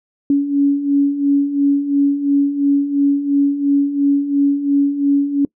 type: beating tone pair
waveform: sine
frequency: 280 / 282.9 Hz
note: C#4 / C#4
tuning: +18 / +35 cents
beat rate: 2.9 Hz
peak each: -19 / -13 dBFS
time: 0.3-5.45 s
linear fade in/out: 2 ms
effects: noise-tail reverb RT60 0.1 s tail -24 dB re dry